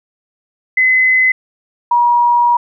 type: tone pair in turn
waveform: sine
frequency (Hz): 2033 / 957.5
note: B6 / A#5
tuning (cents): +50 / +46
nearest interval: octave + minor second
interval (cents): 1304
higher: first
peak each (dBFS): -8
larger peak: neither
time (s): 0.77-1.32 / 1.91-2.57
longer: second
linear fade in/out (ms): 5
effects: none